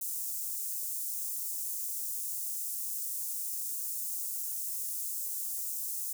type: high-pass noise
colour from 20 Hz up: white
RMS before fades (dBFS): -36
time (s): 0.01-6.13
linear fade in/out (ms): 5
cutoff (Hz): 7000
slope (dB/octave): 24
effects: none